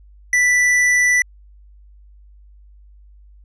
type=tone with tanh clipping; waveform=triangle; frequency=1975.5 Hz; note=B6; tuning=in tune; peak=-14 dBFS; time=0.33-1.22 s; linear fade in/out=2 ms; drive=18 dB; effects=added 50 Hz sine -43 dBFS peak until 3.44 s + resampled to 22050 Hz